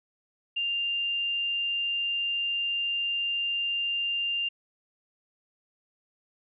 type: tone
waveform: sine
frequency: 2794 Hz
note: F7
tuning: in tune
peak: -26 dBFS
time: 0.56-4.49 s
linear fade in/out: 10 ms
effects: none